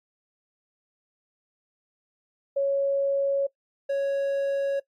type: tone pair in turn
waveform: sine / triangle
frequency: 554.4 / 554.4 Hz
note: C#5 / C#5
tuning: 0 / 0 cents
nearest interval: unison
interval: 0 cents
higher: neither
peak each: -21 dBFS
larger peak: neither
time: 2.56-3.47 / 3.89-4.8 s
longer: neither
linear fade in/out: 10 ms
effects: noise-tail reverb RT60 0.1 s tail -20 dB re dry + AAC 64 kbps